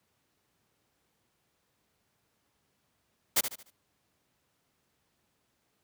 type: noise with echo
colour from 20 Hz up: white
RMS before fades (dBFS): -24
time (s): 3.36-3.41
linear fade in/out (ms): 10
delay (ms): 74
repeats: 4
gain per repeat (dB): -9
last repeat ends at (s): 3.706
effects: pink hiss -75 dBFS RMS until 5.83 s + high-pass 80 Hz 12 dB/octave